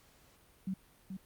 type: tone with echo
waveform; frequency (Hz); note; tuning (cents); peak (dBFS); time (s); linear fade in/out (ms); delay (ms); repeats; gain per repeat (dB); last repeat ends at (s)
sine; 189.8; F#3; +44; -33; 0.67-0.74; 5; 430; 1; -6; 1.17
effects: pink hiss -64 dBFS RMS until 1.25 s + Opus 48 kbps